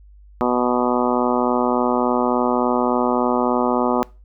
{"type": "harmonic tone", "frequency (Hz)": 123.47, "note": "B2", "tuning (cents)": 0, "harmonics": [2, 3, 4, 5, 6, 7, 8, 9, 10], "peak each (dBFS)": [-21, -23, -24, -25, -26, -26, -27, -28, -28], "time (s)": [0.41, 4.03], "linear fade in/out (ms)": 0, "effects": ["noise-tail reverb RT60 0.3 s tail -23 dB re dry", "added 50 Hz sine -43 dBFS peak until 4.24 s"]}